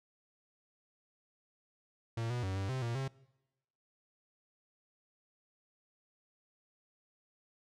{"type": "tone with pitch steps", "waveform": "45% pulse", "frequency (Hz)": [114.5, 122.1, 95, 97.2, 130.5, 117.2, 134.1], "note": ["A#2", "B2", "F#2", "G2", "C3", "A#2", "C3"], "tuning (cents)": [-31, -19, 46, -14, -4, 10, 43], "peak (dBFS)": -34, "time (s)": [2.17, 3.08], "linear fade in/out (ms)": 5, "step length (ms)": 130, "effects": ["noise-tail reverb RT60 1.0 s tail -23 dB re dry", "low-pass 7000 Hz 12 dB/octave"]}